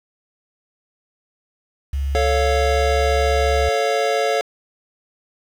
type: tone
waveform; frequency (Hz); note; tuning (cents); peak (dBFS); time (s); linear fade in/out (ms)
sine; 69.3; C#2; 0; -19; 1.93-3.69; 5
type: chord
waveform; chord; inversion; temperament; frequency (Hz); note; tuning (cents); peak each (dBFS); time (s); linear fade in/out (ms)
square; A augmented; none; equal; 440 / 554.4 / 698.5; A4 / C#5 / E#5; 0 / 0 / 0; -22 / -22 / -22; 2.15-4.41; 0
effects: low-pass 6000 Hz 12 dB/octave + 7-bit

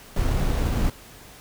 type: noise with sample-and-hold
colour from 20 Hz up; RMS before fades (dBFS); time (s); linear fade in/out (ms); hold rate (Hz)
brown; -22; 0.16-0.9; 5; 7350
effects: pink hiss -46 dBFS RMS until 1.4 s

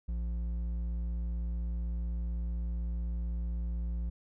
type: tone with hard clipping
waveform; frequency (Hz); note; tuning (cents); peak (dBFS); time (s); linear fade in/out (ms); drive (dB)
sine; 57.9; A#1; -11; -33; 0.08-4.1; 10; 6
effects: none

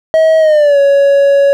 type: tone with pitch glide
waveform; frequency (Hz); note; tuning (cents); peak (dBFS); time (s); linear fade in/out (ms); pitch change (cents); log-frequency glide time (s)
triangle; 639 to 559.5; D#5 to C#5; +46 to +16; -3; 0.14-1.53; 0; -230; 0.39-0.79
effects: none

